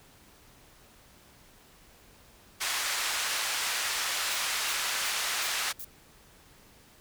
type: band-pass noise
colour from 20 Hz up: pink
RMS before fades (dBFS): -31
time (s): 2.6-5.73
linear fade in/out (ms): 20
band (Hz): 1300 to 10000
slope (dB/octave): 12
type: noise bursts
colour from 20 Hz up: violet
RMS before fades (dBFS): -40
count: 5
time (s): 4.31-5.845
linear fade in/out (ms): 0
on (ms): 51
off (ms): 320
effects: pink hiss -57 dBFS RMS until 7 s